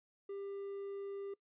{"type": "tone", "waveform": "triangle", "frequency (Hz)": 397.3, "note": "G4", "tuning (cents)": 23, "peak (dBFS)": -39, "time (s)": [0.29, 1.34], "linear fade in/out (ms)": 5, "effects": ["noise-tail reverb RT60 0.1 s tail -22 dB re dry", "resampled to 8000 Hz"]}